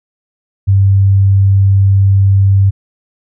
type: tone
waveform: sine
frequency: 97.9 Hz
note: G2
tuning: 2 cents flat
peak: -5 dBFS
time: 0.67-2.71 s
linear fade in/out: 20 ms
effects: none